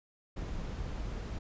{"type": "noise", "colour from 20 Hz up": "brown", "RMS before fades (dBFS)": -38, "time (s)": [0.36, 1.39], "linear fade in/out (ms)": 10, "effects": ["resampled to 16000 Hz"]}